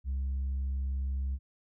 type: tone with tanh clipping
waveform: sine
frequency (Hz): 67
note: C2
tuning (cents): +42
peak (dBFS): -30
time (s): 0.04-1.39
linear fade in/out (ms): 50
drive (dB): 1
effects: none